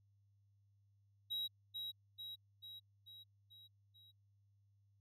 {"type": "tone with echo", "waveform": "triangle", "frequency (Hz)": 3843, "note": "B7", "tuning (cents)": -48, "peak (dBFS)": -37, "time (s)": [1.3, 1.48], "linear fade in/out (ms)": 20, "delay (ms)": 440, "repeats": 6, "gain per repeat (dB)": -4, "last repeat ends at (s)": 4.12, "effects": ["added 100 Hz sine -70 dBFS peak until 5 s"]}